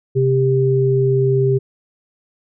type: tone pair together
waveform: sine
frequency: 131.51 / 395.8 Hz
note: C3 / G4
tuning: +9 / +17 cents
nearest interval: octave + perfect fifth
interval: 1908 cents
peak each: -15 dBFS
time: 0.15-1.59 s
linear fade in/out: 20 ms
effects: none